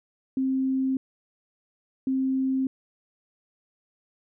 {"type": "tone pair in turn", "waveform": "sine", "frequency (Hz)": [264.1, 264.1], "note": ["C4", "C4"], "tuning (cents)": [16, 16], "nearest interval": "unison", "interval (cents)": 0, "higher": "neither", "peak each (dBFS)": -22, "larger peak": "neither", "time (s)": [[0.37, 0.97], [2.07, 2.67]], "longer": "neither", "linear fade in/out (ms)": 2, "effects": []}